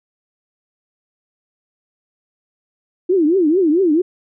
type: tone with vibrato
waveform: sine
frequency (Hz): 340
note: F4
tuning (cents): -46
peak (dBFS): -11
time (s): 3.09-4.02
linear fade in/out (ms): 10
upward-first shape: triangle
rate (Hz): 4.5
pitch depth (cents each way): 290
effects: none